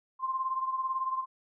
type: beating tone pair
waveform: sine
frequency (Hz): 1046.5 / 1064.5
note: C6 / C6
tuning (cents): 0 / +30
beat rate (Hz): 18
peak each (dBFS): -30 / -36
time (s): 0.19-1.26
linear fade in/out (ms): 50
effects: none